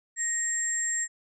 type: tone pair together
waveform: sine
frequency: 1870 / 7480 Hz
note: A#6 / A#8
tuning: +5 / +5 cents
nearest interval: 2 octaves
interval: 2400 cents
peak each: -32 / -27 dBFS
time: 0.16-1.08 s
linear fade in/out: 50 ms
effects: none